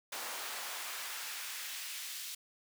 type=noise with high-pass filter sweep; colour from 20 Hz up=pink; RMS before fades=-42 dBFS; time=0.12-2.35 s; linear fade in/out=5 ms; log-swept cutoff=680 to 3200 Hz; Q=0.86; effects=none